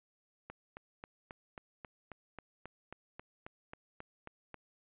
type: click train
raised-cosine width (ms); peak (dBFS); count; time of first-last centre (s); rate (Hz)
0.5; -30; 16; 0.5-4.543; 3.71
effects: resampled to 8000 Hz